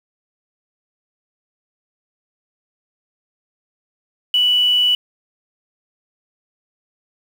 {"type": "tone with quantisation", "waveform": "sine", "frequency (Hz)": 2960, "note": "F#7", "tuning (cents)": 0, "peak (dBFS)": -12, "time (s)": [4.34, 4.95], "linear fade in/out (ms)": 2, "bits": 6, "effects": []}